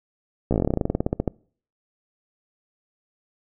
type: slowing click train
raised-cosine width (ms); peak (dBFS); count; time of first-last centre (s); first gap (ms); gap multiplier
2; -8; 21; 0.51-1.277; 15; 1.09
effects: noise-tail reverb RT60 0.5 s tail -25 dB re dry